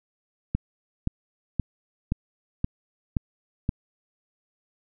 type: click train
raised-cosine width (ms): 5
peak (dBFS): -11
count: 7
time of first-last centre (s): 0.55-3.691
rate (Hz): 1.91
effects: none